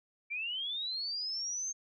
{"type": "linear sweep", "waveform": "sine", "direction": "up", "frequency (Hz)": [2306, 6410], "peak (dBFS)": -34, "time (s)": [0.3, 1.73], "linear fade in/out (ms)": 20, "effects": []}